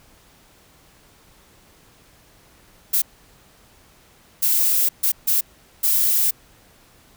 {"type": "noise bursts at uneven times", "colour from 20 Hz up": "violet", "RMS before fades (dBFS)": -18, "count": 5, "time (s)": [[2.93, 3.02], [4.42, 4.89], [5.03, 5.12], [5.27, 5.41], [5.83, 6.31]], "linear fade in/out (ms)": 10, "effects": ["pink hiss -53 dBFS RMS until 7.16 s"]}